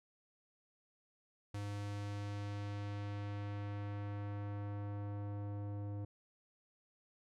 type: tone with low-pass filter sweep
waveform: square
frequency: 102.1 Hz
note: G#2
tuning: 29 cents flat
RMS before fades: -42 dBFS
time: 1.54-6.05 s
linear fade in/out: 5 ms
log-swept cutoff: 9700 to 610 Hz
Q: 0.73
effects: none